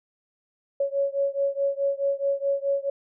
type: beating tone pair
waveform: sine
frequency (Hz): 554.4 / 559.1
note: C#5 / C#5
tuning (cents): 0 / +15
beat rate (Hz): 4.7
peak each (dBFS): -25 / -26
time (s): 0.8-2.9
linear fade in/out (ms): 5
effects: none